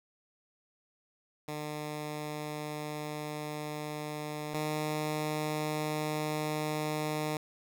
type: tone pair in turn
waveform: 10% pulse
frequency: 150.7 / 152.8 Hz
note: D3 / D#3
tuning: +45 / -31 cents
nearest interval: unison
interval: 24 cents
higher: second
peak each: -28 / -23 dBFS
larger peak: second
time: 1.48-4.54 / 4.54-7.37 s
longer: first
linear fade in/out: 2 ms
effects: none